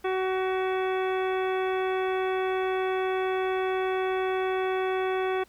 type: harmonic tone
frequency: 375.7 Hz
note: F#4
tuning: 26 cents sharp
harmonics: 1 / 2 / 3 / 4 / 5 / 6 / 7 / 9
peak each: -26 / -32 / -36 / -38 / -40 / -42 / -43 / -45 dBFS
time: 0.04-5.44 s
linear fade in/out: 10 ms
effects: added 56 Hz sine -60 dBFS peak until 5.48 s + pink hiss -60 dBFS RMS until 5.48 s